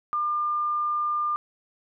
sine tone, 1200 Hz, D6, 37 cents sharp, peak -23 dBFS, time 0.13-1.36 s, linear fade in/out 0 ms, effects none

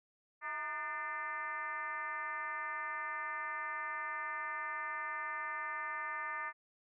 sine tone with frequency modulation, 1500 Hz, F#6, 23 cents sharp, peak -37 dBFS, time 0.41-6.53 s, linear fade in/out 50 ms, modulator 286 Hz, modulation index 2, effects none

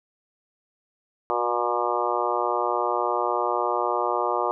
harmonic tone with a mistuned harmonic, 120 Hz, B2, 49 cents flat, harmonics 3 / 4 / 5 / 6 / 7 / 8 / 9 / 10, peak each -30 / -30 / -30 / -30 / -30 / -30 / -30 / -30 dBFS, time 1.3-4.51 s, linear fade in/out 0 ms, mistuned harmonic 3, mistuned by +17 cents, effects none

